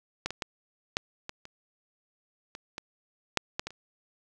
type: clicks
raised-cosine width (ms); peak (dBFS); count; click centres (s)
0.2; -13 / -18 / -14 / -9 / -19 / -27 / -23 / -19 / -6 / -12 / -18 / -30; 12; 0.26 / 0.306 / 0.422 / 0.969 / 1.294 / 1.454 / 2.551 / 2.781 / 3.373 / 3.595 / 3.67 / 3.706
effects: none